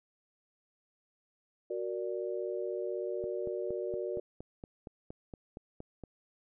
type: chord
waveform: sine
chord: Gb augmented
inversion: none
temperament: equal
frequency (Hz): 370 / 466.2 / 587.3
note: Gb4 / Bb4 / D5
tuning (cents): 0 / 0 / 0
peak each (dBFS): -36 / -38 / -39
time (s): 1.7-4.2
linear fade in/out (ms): 5
type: click train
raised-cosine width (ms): 2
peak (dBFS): -30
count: 13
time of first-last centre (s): 3.24-6.037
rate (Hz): 4.29
effects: none